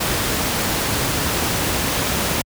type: noise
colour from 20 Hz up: pink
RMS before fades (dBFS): -20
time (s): 0-2.42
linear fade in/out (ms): 10
effects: high-pass 60 Hz 12 dB/octave